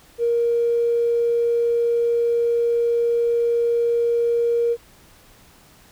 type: tone with tanh clipping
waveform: triangle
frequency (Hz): 470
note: A#4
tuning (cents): +14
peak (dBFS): -16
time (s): 0.18-4.77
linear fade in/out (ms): 50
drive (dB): 2
effects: pink hiss -51 dBFS RMS until 5.91 s